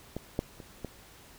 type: clicks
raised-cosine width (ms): 2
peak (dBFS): -21 / -14 / -30 / -22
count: 4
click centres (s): 0.166 / 0.391 / 0.602 / 0.847
effects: pink hiss -54 dBFS RMS until 1.38 s